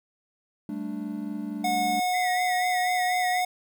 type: chord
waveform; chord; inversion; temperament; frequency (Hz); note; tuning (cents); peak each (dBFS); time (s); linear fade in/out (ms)
triangle; G suspended second; none; equal; 196 / 220 / 293.7; G3 / A3 / D4; 0 / 0 / 0; -34 / -32 / -32; 0.69-2; 2
type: tone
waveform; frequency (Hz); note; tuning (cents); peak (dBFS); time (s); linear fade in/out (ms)
square; 728; F#5; -28; -24; 1.64-3.45; 5
type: tone with vibrato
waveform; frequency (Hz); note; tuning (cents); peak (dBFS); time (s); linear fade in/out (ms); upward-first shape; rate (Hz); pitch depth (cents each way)
sine; 1975.5; B6; 0; -30; 2.13-3.42; 20; sine; 4.1; 83
effects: 10-bit